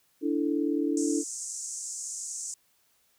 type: chord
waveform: sine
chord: D suspended second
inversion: none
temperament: equal with one note detuned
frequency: 290.5 / 329.6 / 440 Hz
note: D4 / E4 / A4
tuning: -19 / 0 / 0 cents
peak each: -27 / -29 / -33 dBFS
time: 0.21-1.24 s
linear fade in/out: 50 ms
type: band-pass noise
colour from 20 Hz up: pink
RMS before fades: -37 dBFS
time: 0.97-2.54 s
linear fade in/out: 2 ms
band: 6300 to 8400 Hz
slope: 48 dB/octave
effects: white hiss -68 dBFS RMS until 3.18 s